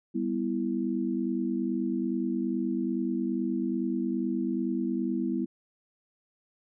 sine chord, E minor, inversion first, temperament just, 197.78 / 247.2 / 329.6 Hz, G3 / B3 / E4, +16 / +2 / 0 cents, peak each -32 / -30 / -31 dBFS, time 0.14-5.46 s, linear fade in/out 20 ms, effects none

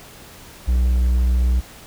triangle tone, 61.74 Hz, B1, in tune, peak -12 dBFS, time 0.67-1.61 s, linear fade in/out 20 ms, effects pink hiss -42 dBFS RMS until 1.86 s

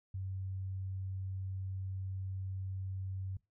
sine tone, 95.1 Hz, F#2, 48 cents sharp, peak -37 dBFS, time 0.14-3.37 s, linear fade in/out 5 ms, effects noise-tail reverb RT60 0.2 s tail -20 dB re dry

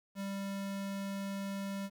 square tone, 197 Hz, G3, 9 cents sharp, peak -37 dBFS, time 0.15-1.9 s, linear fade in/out 50 ms, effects 11-bit

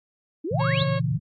sine exponential sweep, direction up, 285.9 to 4220 Hz, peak -26 dBFS, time 0.44-0.83 s, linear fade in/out 10 ms
sine chord, A# diminished, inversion none, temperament equal, 116.54 / 138.59 / 164.81 Hz, A#2 / C#3 / E3, 0 / 0 / 0 cents, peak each -26 dBFS, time 0.51-1.18 s, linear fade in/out 10 ms
harmonic tone, 547 Hz, C#5, 23 cents flat, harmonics 1 / 2 / 3 / 4 / 5 / 6 / 7 / 8, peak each -27 / -33 / -37 / -39 / -41 / -43 / -44 / -45 dBFS, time 0.59-1 s, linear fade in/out 20 ms
effects AAC 32 kbps

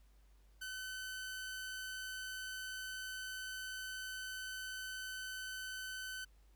sawtooth tone, 1519 Hz, F#6, 45 cents sharp, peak -39 dBFS, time 0.61-6.25 s, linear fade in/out 10 ms, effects added 50 Hz sine -62 dBFS peak until 6.55 s + pink hiss -75 dBFS RMS until 6.55 s

